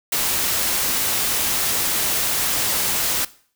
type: noise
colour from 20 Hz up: white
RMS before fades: -21 dBFS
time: 0.12-3.25 s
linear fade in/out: 5 ms
effects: noise-tail reverb RT60 0.5 s tail -19 dB re dry